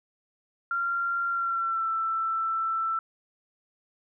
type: tone with pitch glide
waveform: sine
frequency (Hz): 1382 to 1331.1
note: F6 to E6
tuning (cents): -19 to +16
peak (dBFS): -25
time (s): 0.71-2.99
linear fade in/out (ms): 2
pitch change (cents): -65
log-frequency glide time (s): 1.29-1.89
effects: none